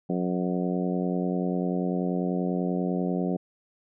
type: harmonic tone with a mistuned harmonic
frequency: 90.2 Hz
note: F#2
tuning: 44 cents flat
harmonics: 2 / 3 / 4 / 5 / 6 / 7 / 8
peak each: -27 / -31 / -33 / -35 / -37 / -38 / -39 dBFS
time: 0.09-3.37 s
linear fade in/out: 10 ms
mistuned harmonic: 8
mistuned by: +31 cents
effects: none